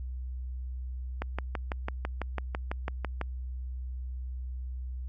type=click train; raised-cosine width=0.5 ms; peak=-17 dBFS; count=13; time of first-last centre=1.22-3.213 s; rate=6.02 Hz; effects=added 63 Hz sine -34 dBFS peak until 5.08 s